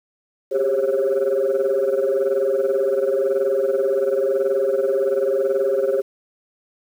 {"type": "tone cluster", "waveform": "sine", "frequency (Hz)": [387.4, 405.6, 539, 560], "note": ["G4", "G#4", "C#5", "C#5"], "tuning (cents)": [-20, -41, -49, 18], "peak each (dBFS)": [-22, -20, -19, -27], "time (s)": [0.51, 6.02], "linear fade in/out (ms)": 20, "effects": ["tanh soft clip ceiling -12 dBFS", "8-bit"]}